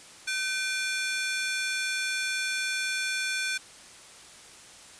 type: ring-modulated tone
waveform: sawtooth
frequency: 1962 Hz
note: B6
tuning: 12 cents flat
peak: -21 dBFS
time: 0.27-3.58 s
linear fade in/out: 10 ms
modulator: 430 Hz
effects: white hiss -49 dBFS RMS until 4.99 s + resampled to 22050 Hz